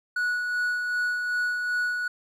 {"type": "tone with tremolo", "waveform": "triangle", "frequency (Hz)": 1467, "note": "F#6", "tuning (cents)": -15, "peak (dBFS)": -21, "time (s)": [0.16, 2.08], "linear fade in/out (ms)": 5, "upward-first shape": "sine", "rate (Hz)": 2.6, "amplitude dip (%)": 35, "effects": []}